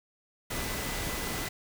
sine tone in noise, 1999 Hz, B6, 20 cents sharp, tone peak -43 dBFS, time 0.5-1.49 s, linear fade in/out 10 ms, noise pink, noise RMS -34 dBFS, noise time 0.5-1.49 s, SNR -12 dB, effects none

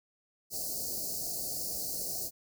white band-stop noise, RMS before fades -36 dBFS, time 0.5-2.31 s, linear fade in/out 50 ms, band 760 to 4300 Hz, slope 96 dB/octave, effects none

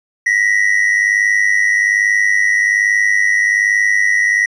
triangle tone pair together, 1879.8 / 1981 Hz, A#6 / B6, +14 / +5 cents, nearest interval minor second, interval 91 cents, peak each -12 dBFS, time 0.26-4.46 s, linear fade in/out 5 ms, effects resampled to 22050 Hz

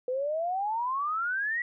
sine exponential sweep, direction up, 493.9 to 1961 Hz, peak -27 dBFS, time 0.08-1.62 s, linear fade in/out 2 ms, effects none

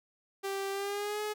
sawtooth tone with pitch glide, 392 to 422.6 Hz, G4 to G#4, 0 to +30 cents, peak -29 dBFS, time 0.43-1.34 s, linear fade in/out 20 ms, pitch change +130 cents, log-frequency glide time 0.71-1.21 s, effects none

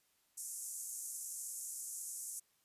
pink band-pass noise, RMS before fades -45 dBFS, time 0.37-2.4 s, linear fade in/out 10 ms, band 6500 to 12000 Hz, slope 48 dB/octave, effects white hiss -75 dBFS RMS until 2.64 s + resampled to 32000 Hz

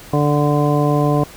harmonic tone, 146.9 Hz, D3, 1 cent sharp, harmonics 1 / 2 / 3 / 4 / 5 / 7, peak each -16 / -19 / -21 / -22 / -23 / -24 dBFS, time 0.13-1.24 s, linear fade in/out 5 ms, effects pink hiss -39 dBFS RMS until 1.36 s

